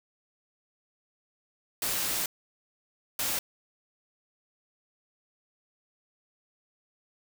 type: noise bursts at uneven times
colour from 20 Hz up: white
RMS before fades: -30 dBFS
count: 2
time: 1.82-2.26 / 3.19-3.39 s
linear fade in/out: 2 ms
effects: none